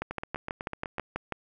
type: two click trains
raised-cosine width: 0.5 ms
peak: -19 / -16 dBFS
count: 8 / 9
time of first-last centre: 0.11-0.983 / 0.02-1.323 s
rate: 8.02 / 6.14 Hz
effects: none